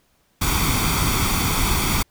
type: noise with comb filter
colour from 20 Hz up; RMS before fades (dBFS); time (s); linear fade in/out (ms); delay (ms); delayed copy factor
pink; -20; 0.41-2.03; 10; 0.87; +0.65
effects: pink hiss -63 dBFS RMS until 2.1 s

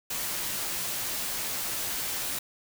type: noise with comb filter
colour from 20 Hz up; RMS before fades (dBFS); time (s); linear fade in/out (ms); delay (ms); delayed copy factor
white; -32; 0.1-2.39; 5; 13; -0.5
effects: none

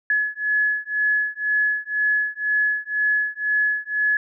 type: beating tone pair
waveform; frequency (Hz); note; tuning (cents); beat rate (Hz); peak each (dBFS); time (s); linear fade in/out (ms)
sine; 1700 / 1702; G#6 / G#6; +40 / +42; 2; -22; 0.1-4.17; 2
effects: none

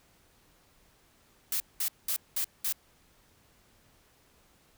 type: noise bursts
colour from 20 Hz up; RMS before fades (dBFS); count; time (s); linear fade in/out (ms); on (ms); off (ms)
blue; -30; 5; 1.52-2.725; 2; 81; 200
effects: pink hiss -64 dBFS RMS until 4.77 s

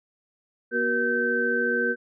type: tone cluster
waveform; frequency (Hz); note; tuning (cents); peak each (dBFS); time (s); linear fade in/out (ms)
sine; 241.1 / 374 / 475.9 / 1545; B3 / F#4 / A#4 / G6; -41 / +19 / +36 / -26; -30 / -30 / -27 / -24; 0.71-1.96; 50
effects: none

